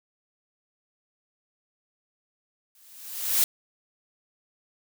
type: noise with exponential growth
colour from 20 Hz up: blue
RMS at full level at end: -19 dBFS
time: 2.75-3.44 s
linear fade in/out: 1 ms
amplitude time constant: 150 ms
effects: none